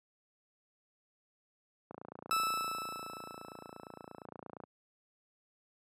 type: click train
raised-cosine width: 1 ms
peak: -31 dBFS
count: 79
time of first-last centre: 1.91-4.637 s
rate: 28.6 Hz
type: tone with exponential decay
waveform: 40% pulse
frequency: 1314 Hz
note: E6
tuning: 6 cents flat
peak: -27 dBFS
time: 2.31-4.25 s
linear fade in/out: 0 ms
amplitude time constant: 420 ms
effects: high-pass 150 Hz 12 dB/octave + resampled to 32000 Hz